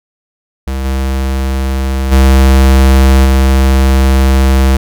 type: tone with level steps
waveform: square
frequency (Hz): 66.4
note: C2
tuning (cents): +26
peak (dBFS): -15 / -12 / -4 / -6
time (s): 0.67-4.77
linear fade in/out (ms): 5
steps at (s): 0.84 / 2.11 / 3.24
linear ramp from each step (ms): 20
effects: none

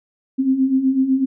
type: beating tone pair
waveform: sine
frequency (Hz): 258.4 / 266.4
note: C4 / C4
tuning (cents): -21 / +31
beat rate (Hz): 8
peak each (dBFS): -21 / -15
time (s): 0.38-1.26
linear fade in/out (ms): 20
effects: none

